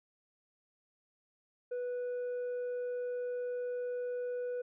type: tone with tanh clipping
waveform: sine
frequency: 492.2 Hz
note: B4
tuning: 6 cents flat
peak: -35 dBFS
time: 1.71-4.62 s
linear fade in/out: 10 ms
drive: 3 dB
effects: none